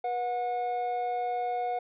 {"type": "tone pair together", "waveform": "triangle", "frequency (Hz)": [485.7, 727.2], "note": ["B4", "F#5"], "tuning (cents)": [-29, -30], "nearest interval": "perfect fifth", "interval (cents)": 699, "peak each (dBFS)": [-33, -27], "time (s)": [0.04, 1.79], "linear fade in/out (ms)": 5, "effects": ["resampled to 8000 Hz"]}